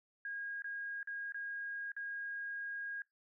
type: tone with dropouts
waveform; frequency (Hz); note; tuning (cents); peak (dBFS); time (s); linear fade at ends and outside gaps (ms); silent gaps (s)
sine; 1632; G#6; -31; -39; 0.25-3.02; 2; 0.621-0.643 / 1.03-1.073 / 1.322-1.344 / 1.919-1.965
effects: noise-tail reverb RT60 0.2 s tail -25 dB re dry